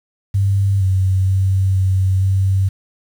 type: tone with pitch steps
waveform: sine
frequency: 98.5 / 94.6 / 95.6 / 94.7 / 96.1 Hz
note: G2 / F#2 / G2 / F#2 / G2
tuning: +9 / +39 / -43 / +41 / -34 cents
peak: -12 dBFS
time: 0.34-2.69 s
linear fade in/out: 10 ms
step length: 470 ms
effects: 7-bit